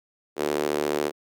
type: tone with high-pass filter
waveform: sawtooth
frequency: 74.2 Hz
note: D2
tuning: 18 cents sharp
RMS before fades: -26 dBFS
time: 0.36-1.12 s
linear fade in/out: 50 ms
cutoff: 390 Hz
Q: 2.7
effects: none